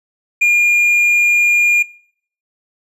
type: tone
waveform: triangle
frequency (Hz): 2416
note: D7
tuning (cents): +48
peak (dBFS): -7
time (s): 0.41-1.83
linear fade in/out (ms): 10
effects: noise-tail reverb RT60 0.6 s tail -23 dB re dry + resampled to 32000 Hz